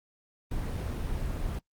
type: noise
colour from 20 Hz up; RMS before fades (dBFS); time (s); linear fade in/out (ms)
brown; -32; 0.51-1.59; 5
effects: noise-tail reverb RT60 0.1 s tail -25 dB re dry + Opus 24 kbps